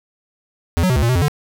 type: tone with pitch steps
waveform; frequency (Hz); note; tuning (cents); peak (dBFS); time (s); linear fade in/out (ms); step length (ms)
square; 84.6 / 184.4 / 126.9 / 71.7 / 117.1 / 127.4 / 87 / 146.9; E2 / F#3 / B2 / D2 / A#2 / C3 / F2 / D3; +45 / -6 / +47 / -41 / +8 / -46 / -6 / +1; -14; 0.77-1.282; 0; 64
effects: none